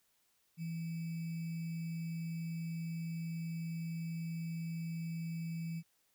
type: tone with sample-and-hold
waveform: sine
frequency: 165.3 Hz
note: E3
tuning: 5 cents sharp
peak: -37 dBFS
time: 0.57-5.83 s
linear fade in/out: 50 ms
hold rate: 2450 Hz
effects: white hiss -75 dBFS RMS until 6.14 s